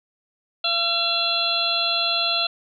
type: harmonic tone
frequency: 680 Hz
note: F5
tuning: 46 cents flat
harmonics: 1 / 2 / 4 / 5 / 6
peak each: -29 / -29 / -27 / -25 / -23 dBFS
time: 0.64-2.47 s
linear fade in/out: 5 ms
effects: none